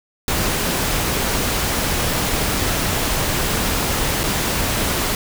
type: noise with dropouts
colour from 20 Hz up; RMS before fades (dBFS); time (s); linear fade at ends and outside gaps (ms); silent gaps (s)
pink; -20; 0.28-5.15; 1; 4.233-4.238
effects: none